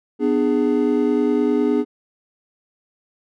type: chord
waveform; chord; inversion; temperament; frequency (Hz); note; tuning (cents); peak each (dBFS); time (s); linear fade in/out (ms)
triangle; G# diminished; first; just; 249.2 / 299 / 415.3; B3 / D4 / G#4; +16 / +31 / 0; -18; 0.19-1.85; 50
effects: none